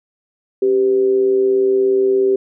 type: tone with amplitude modulation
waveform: sine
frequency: 389.8 Hz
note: G4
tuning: 10 cents flat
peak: -9 dBFS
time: 0.62-2.36 s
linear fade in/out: 5 ms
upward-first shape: sine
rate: 117 Hz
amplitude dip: 50%
effects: none